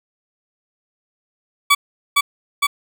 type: tone with echo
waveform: 20% pulse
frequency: 1141 Hz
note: C#6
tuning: 50 cents sharp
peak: -5 dBFS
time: 1.7-1.75 s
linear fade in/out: 10 ms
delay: 460 ms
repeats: 2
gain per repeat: -2 dB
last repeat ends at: 2.67 s
effects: none